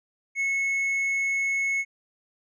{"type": "tone with hard clipping", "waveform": "sine", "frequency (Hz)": 2192, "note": "C#7", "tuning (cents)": -20, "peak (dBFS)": -24, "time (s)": [0.35, 1.85], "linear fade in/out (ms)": 50, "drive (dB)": 3, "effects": ["resampled to 24000 Hz"]}